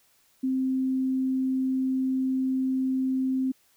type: tone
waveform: sine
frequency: 261.6 Hz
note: C4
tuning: in tune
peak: -23 dBFS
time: 0.43-3.52 s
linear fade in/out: 10 ms
effects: white hiss -64 dBFS RMS until 3.76 s